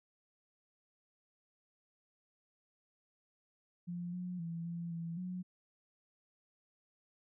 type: tone with pitch steps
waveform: sine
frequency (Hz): 174.8 / 179.8 / 167.2 / 170.2 / 167.1 / 181.8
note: F3 / F#3 / E3 / F3 / E3 / F#3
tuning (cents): +2 / -49 / +25 / -44 / +24 / -30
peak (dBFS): -38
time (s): 3.87-5.43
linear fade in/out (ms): 20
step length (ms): 260
effects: none